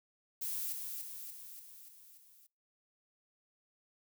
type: noise with echo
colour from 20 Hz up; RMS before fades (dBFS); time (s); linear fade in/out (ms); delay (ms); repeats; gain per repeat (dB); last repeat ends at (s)
violet; -38; 0.41-0.73; 10; 290; 6; -4; 2.47
effects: noise-tail reverb RT60 0.3 s tail -25 dB re dry